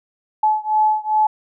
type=beating tone pair; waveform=sine; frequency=858 / 860.5 Hz; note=A5 / A5; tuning=-44 / -39 cents; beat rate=2.5 Hz; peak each=-17 / -18 dBFS; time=0.43-1.27 s; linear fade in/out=5 ms; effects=none